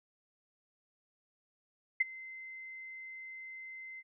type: tone with ADSR envelope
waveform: sine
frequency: 2068 Hz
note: C7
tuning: 21 cents flat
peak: -22 dBFS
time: 2-4.03 s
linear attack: 9 ms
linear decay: 22 ms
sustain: -22 dB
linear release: 41 ms
effects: none